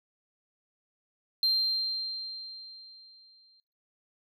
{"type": "tone with exponential decay", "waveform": "sine", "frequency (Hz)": 4163, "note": "C8", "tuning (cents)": -10, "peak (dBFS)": -20, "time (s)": [1.43, 3.6], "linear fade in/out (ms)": 1, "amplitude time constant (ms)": 470, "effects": ["noise-tail reverb RT60 0.9 s tail -23 dB re dry", "tanh soft clip ceiling -20 dBFS"]}